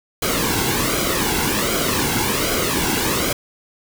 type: noise with flanger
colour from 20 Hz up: pink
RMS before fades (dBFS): -20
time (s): 0.22-3.33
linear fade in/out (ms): 5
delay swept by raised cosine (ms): 1.1 to 1.67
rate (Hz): 1.3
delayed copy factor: -0.65
effects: none